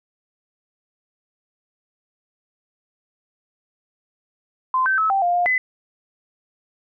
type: tone with pitch steps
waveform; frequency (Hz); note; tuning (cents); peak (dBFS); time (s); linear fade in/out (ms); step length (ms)
sine; 1033 / 1547 / 1297 / 781 / 702 / 707 / 2016; C6 / G6 / E6 / G5 / F5 / F5 / B6; -22 / -23 / -28 / -7 / +9 / +21 / +35; -16; 4.74-5.58; 2; 120
effects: none